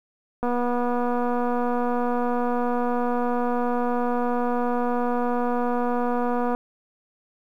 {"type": "click train", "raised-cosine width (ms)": 1, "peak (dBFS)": -13, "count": 1488, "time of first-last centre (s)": [0.43, 6.549], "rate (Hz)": 243, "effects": ["9-bit"]}